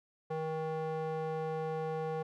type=tone with band-pass filter; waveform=square; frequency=158.5 Hz; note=D#3; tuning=32 cents sharp; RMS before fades=-36 dBFS; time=0.3-2.23 s; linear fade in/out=10 ms; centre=600 Hz; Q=1.9; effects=none